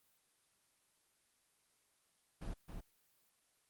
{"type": "noise with echo", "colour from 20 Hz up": "brown", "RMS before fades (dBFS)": -43, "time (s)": [2.41, 2.54], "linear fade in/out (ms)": 10, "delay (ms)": 270, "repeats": 1, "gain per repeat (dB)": -4, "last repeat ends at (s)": 2.81, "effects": ["white hiss -75 dBFS RMS until 3.69 s", "Opus 24 kbps"]}